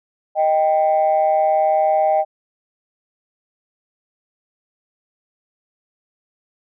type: tone pair together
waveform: sine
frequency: 623 / 784.9 Hz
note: D#5 / G5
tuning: +2 / +2 cents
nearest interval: major third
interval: 400 cents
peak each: -15 dBFS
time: 0.35-2.25 s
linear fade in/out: 50 ms
effects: tanh soft clip ceiling -8 dBFS